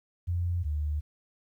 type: tone pair in turn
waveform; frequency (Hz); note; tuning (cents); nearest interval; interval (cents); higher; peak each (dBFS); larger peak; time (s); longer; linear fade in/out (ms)
sine; 87.31 / 74.97; F2 / D2; 0 / +36; minor third; 264; first; -26 / -27; first; 0.27-0.64 / 0.64-1.01; neither; 20
effects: 11-bit